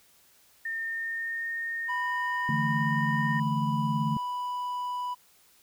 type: tone with pitch glide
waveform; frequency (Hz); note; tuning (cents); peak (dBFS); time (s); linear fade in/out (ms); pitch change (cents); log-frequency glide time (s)
sine; 1816 to 1838.2; A#6 to A#6; -46 to -25; -30; 0.65-3.4; 5; +21; 0.79-1.5
type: tone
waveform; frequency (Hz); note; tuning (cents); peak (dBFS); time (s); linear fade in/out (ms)
triangle; 987.8; B5; 0; -28; 1.88-5.15; 20
type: chord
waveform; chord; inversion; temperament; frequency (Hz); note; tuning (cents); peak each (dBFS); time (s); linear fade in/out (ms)
sine; D suspended second; none; just; 146.83 / 165.19 / 220.2; D3 / E3 / A3; 0 / +4 / +2; -29 / -33 / -30; 2.49-4.17; 2
effects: white hiss -61 dBFS RMS until 5.62 s